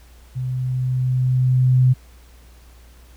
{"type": "tone with level ramp", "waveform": "sine", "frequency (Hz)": 127.8, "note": "C3", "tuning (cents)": -40, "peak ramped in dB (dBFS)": [-22, -10], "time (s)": [0.35, 1.94], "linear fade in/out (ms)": 20, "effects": ["added 60 Hz sine -44 dBFS peak until 3.16 s", "pink hiss -53 dBFS RMS until 3.16 s"]}